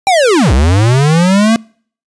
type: linear two-way sweep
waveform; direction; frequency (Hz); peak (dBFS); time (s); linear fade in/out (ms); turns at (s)
square; down then up; 802 to 59.8 to 231.6; -7; 0.07-1.56; 0; 0.53
effects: noise-tail reverb RT60 0.5 s tail -26 dB re dry + resampled to 22050 Hz